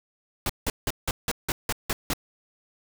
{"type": "noise bursts", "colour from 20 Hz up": "pink", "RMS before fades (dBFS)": -26, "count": 9, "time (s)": [0.46, 2.135], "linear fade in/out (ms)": 2, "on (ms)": 35, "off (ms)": 170, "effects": []}